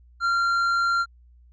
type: tone with tanh clipping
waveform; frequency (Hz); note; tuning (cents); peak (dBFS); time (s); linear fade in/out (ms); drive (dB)
sine; 1381; F6; -20; -21; 0.2-1.06; 50; 8
effects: added 60 Hz sine -50 dBFS peak until 1.52 s + resampled to 16000 Hz